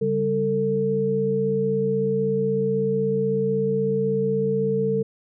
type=tone cluster; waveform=sine; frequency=140.4 / 196.6 / 447.3 Hz; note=C#3 / G3 / A4; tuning=+22 / +5 / +28 cents; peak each=-28 / -26 / -21 dBFS; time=0.01-5.03 s; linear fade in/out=10 ms; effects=none